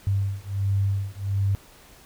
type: beating tone pair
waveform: sine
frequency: 98 / 99.4 Hz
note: G2 / G2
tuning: 0 / +25 cents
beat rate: 1.4 Hz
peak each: -25 dBFS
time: 0.07-1.55 s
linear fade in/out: 0 ms
effects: pink hiss -51 dBFS RMS until 2.05 s